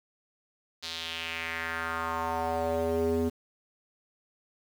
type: tone with band-pass filter sweep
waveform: square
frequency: 82.41 Hz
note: E2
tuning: in tune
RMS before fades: -31 dBFS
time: 0.82-3.3 s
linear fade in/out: 20 ms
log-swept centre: 4300 to 320 Hz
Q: 2.9
effects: 8-bit